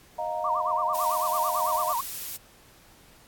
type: chord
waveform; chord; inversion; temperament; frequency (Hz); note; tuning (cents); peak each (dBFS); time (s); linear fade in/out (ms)
sine; Eb suspended second; none; equal with one note detuned; 622.3 / 709.8 / 932.3; Eb5 / F5 / Bb5; 0 / +28 / 0; -32; 0.18-1.93; 10
type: tone with vibrato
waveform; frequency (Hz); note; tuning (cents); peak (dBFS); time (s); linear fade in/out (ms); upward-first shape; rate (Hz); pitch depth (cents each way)
sine; 1048; C6; +2; -25; 0.44-2.01; 5; sine; 9; 230
type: noise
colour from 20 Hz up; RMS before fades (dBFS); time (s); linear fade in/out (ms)
blue; -35; 0.94-2.37; 10
effects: pink hiss -55 dBFS RMS until 3.27 s + AAC 64 kbps